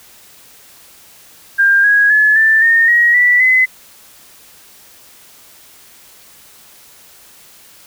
sine tone with pitch steps, 1599 / 1654.4 / 1711.8 / 1771.1 / 1832.5 / 1896.1 / 1961.8 / 2030 Hz, G6 / G#6 / A6 / A6 / A#6 / A#6 / B6 / B6, +34 / -7 / -48 / +11 / -30 / +29 / -12 / +47 cents, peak -7 dBFS, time 1.58-3.66 s, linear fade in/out 20 ms, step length 260 ms, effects white hiss -43 dBFS RMS until 7.86 s

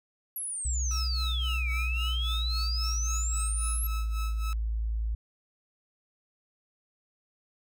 sine exponential two-way sweep, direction down then up, 11600 to 2234 to 11600 Hz, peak -32 dBFS, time 0.36-3.87 s, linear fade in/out 2 ms, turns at 1.71 s
sine tone with pitch glide, 62.6 to 55.13 Hz, B1 to A1, +24 to +4 cents, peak -27 dBFS, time 0.65-5.15 s, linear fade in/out 5 ms, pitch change -220 cents, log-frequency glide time 1.39-4.17 s
sawtooth tone with tremolo, 1300 Hz, E6, 24 cents flat, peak -33 dBFS, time 0.91-4.53 s, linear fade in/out 0 ms, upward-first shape sine, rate 3.7 Hz, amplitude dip 85%
effects none

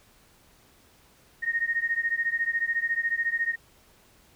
sine beating tone pair, 1851 / 1865 Hz, A#6 / A#6, -13 / 0 cents, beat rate 14 Hz, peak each -27 / -28 dBFS, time 1.42-3.56 s, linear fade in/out 20 ms, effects pink hiss -59 dBFS RMS until 4.35 s

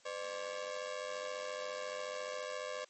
sawtooth ring-modulated tone, 554.4 Hz, C#5, in tune, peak -32 dBFS, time 0.05-2.85 s, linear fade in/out 10 ms, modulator 47.2 Hz, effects white hiss -65 dBFS RMS until 2.89 s + MP3 32 kbps

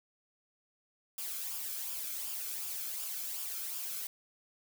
blue noise with flanger, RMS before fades -39 dBFS, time 1.18-4.07 s, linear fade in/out 2 ms, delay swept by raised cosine 0.49 to 1.09 ms, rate 2.7 Hz, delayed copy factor -0.5, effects none

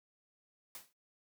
white noise with exponential decay, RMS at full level -44 dBFS, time 0.75-0.93 s, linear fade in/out 1 ms, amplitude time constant 39 ms, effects noise-tail reverb RT60 0.1 s tail -17 dB re dry + high-pass 100 Hz 12 dB/octave

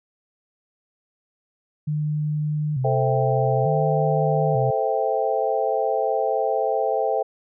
sine tone with vibrato, 140 Hz, C#3, 18 cents sharp, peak -21 dBFS, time 1.87-4.71 s, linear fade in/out 10 ms, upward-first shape square, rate 0.56 Hz, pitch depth 130 cents each way
sine chord, A minor seventh, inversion none, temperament equal, 440 / 523.3 / 659.3 / 784 Hz, A4 / C5 / E5 / G5, 0 / 0 / 0 / 0 cents, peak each -25 dBFS, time 2.84-7.23 s, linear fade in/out 10 ms
effects none

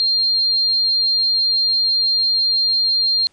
sine tone, 4198 Hz, C8, 5 cents sharp, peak -14 dBFS, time 0-3.27 s, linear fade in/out 0 ms, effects pink hiss -58 dBFS RMS until 3.32 s + resampled to 22050 Hz

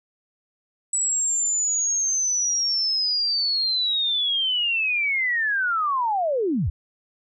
sine linear sweep, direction down, 7890 to 55 Hz, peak -20 dBFS, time 0.93-6.7 s, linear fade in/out 5 ms, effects none

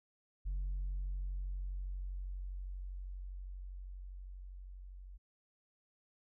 sine tone with level ramp, 46.25 Hz, F#1, in tune, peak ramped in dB -32 to -48 dBFS, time 0.45-5.18 s, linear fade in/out 20 ms, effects tanh soft clip ceiling -33 dBFS

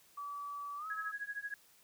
sine tone with pitch glide, 1149 to 1289.7 Hz, D6 to E6, -38 to -38 cents, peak -40 dBFS, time 0.17-1.12 s, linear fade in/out 10 ms, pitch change +200 cents, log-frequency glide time 0.77-0.87 s
sine tone with tremolo, 1661.2 Hz, G#6, in tune, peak -35 dBFS, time 0.9-1.54 s, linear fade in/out 2 ms, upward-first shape triangle, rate 13 Hz, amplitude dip 100%
effects white hiss -65 dBFS RMS until 1.83 s

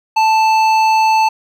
sine tone with hard clipping, 880 Hz, A5, in tune, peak -11 dBFS, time 0.16-1.29 s, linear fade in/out 10 ms, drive 11 dB, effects none

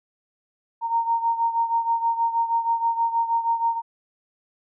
sine beating tone pair, 922 / 928.3 Hz, A#5 / A#5, -19 / -7 cents, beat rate 6.3 Hz, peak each -21 / -26 dBFS, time 0.81-3.82 s, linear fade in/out 50 ms, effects none

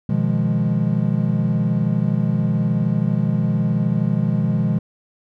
triangle chord, F half-diminished seventh, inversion second, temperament equal, 123.47 / 155.56 / 174.61 / 207.7 Hz, Cb3 / Eb3 / F3 / Ab3, 0 / 0 / 0 / 0 cents, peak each -20 dBFS, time 0.09-4.79 s, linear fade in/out 5 ms, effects none

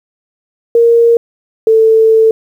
sine tone pair in turn, 466.2 / 444.3 Hz, A#4 / A4, 0 / +17 cents, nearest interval minor second, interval 83 cents, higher first, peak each -4 dBFS, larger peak neither, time 0.75-1.17 / 1.67-2.31 s, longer second, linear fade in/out 2 ms, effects 7-bit

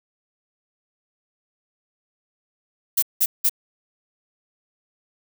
violet noise bursts, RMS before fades -18 dBFS, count 3, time 2.97-3.495 s, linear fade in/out 10 ms, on 55 ms, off 180 ms, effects none

